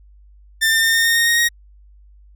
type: tone with pitch steps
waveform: sawtooth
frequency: 1790 / 1802.5 / 1815 / 1827.6 / 1840.3 / 1853.1 / 1866 / 1879 Hz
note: A6 / A6 / A#6 / A#6 / A#6 / A#6 / A#6 / A#6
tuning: +29 / +41 / -47 / -35 / -23 / -11 / +1 / +13 cents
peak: -10 dBFS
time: 0.61-1.49 s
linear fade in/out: 20 ms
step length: 110 ms
effects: added 50 Hz sine -44 dBFS peak until 2.35 s